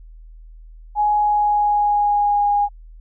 sine tone with pitch glide, 836 to 819.3 Hz, G#5 to G#5, +11 to -24 cents, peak -14 dBFS, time 0.95-2.69 s, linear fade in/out 50 ms, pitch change -35 cents, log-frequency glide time 1.16-2.5 s, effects added 40 Hz sine -38 dBFS peak until 3 s

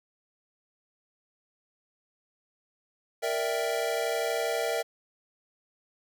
square chord, E half-diminished seventh, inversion second, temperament equal, 466.2 / 587.3 / 659.3 / 784 Hz, Bb4 / D5 / E5 / G5, 0 / 0 / 0 / 0 cents, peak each -32 / -35 / -32 / -37 dBFS, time 3.22-4.83 s, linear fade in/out 20 ms, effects none

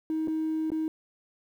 triangle tone with dropouts, 316 Hz, D#4, 27 cents sharp, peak -23 dBFS, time 0.1-0.88 s, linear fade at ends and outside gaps 1 ms, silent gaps 0.274-0.281 / 0.703-0.718 s, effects tanh soft clip ceiling -23 dBFS + 10-bit

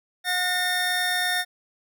25% pulse tone pair together, 722.7 / 1821 Hz, F#5 / A#6, -41 / -41 cents, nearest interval octave + major third, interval 1600 cents, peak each -24 / -20 dBFS, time 0.24-1.45 s, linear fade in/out 50 ms, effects none

